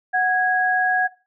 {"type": "tone pair together", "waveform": "sine", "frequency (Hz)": [738, 1653.9], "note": ["F#5", "G#6"], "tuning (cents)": [-5, -8], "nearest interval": "octave + major second", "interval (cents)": 1397, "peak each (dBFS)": -19, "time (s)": [0.13, 1.08], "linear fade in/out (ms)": 20, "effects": ["noise-tail reverb RT60 0.3 s tail -18 dB re dry"]}